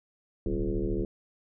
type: tone with frequency modulation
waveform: sine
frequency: 193 Hz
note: G3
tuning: 27 cents flat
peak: -26 dBFS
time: 0.46-1.05 s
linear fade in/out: 2 ms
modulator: 74.6 Hz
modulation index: 3.3
effects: none